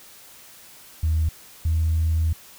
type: tone pair in turn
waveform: sine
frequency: 79.3 / 80.69 Hz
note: D#2 / E2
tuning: +33 / -36 cents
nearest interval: unison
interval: 31 cents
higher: second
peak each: -17 dBFS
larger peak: neither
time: 1.03-1.29 / 1.65-2.33 s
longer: second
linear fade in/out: 5 ms
effects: tanh soft clip ceiling -14 dBFS + white hiss -47 dBFS RMS until 2.58 s